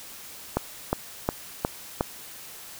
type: click train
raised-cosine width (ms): 1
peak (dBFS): -8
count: 5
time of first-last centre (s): 0.57-2.009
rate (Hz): 2.78
effects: white hiss -43 dBFS RMS until 2.79 s